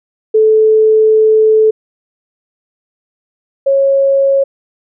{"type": "tone pair in turn", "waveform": "sine", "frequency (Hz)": [435.9, 548.2], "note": ["A4", "C#5"], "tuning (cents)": [-16, -19], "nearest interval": "major third", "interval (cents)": 397, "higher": "second", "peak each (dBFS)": [-5, -7], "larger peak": "first", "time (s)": [[0.34, 1.71], [3.66, 4.44]], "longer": "first", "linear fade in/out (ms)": 10, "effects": []}